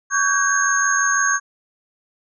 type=tone cluster; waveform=sine; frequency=1126 / 1537 / 1623 / 6480 Hz; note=C#6 / G6 / G#6 / G#8; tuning=+27 / -35 / -40 / -43 cents; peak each=-21 dBFS; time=0.1-1.4 s; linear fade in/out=50 ms; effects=none